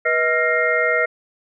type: tone cluster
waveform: sine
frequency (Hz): 485.9 / 634 / 1383 / 1867 / 2117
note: B4 / D#5 / F6 / A#6 / C7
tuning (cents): -28 / +32 / -17 / +2 / +20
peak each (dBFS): -22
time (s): 0.05-1.06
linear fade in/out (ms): 10
effects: none